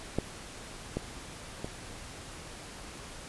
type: clicks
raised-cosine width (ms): 2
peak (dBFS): -14 / -17 / -22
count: 3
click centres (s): 0.186 / 0.97 / 1.645
effects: pink hiss -45 dBFS RMS until 3.28 s + resampled to 24000 Hz